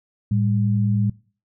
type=tone pair together; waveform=sine; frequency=110.61 / 200 Hz; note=A2 / G3; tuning=+10 / +35 cents; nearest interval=minor seventh; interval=1025 cents; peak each=-18 / -22 dBFS; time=0.31-1.1 s; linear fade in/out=5 ms; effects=noise-tail reverb RT60 0.4 s tail -22 dB re dry